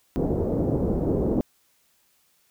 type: low-pass noise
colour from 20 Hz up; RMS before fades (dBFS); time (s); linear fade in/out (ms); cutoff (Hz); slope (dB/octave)
white; -24; 0.16-1.41; 0; 480; 24
effects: white hiss -65 dBFS RMS until 2.5 s